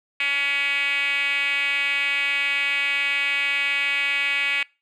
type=tone with band-pass filter; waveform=5% pulse; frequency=281.7 Hz; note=C#4; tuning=28 cents sharp; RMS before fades=-23 dBFS; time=0.2-4.63 s; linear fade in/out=2 ms; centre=2400 Hz; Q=5.2; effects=noise-tail reverb RT60 0.3 s tail -24 dB re dry